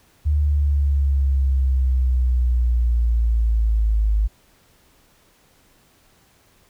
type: exponential sweep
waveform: sine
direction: down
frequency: 74.7 to 51.91 Hz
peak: -15 dBFS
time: 0.25-4.28 s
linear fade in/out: 20 ms
effects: pink hiss -57 dBFS RMS until 6.69 s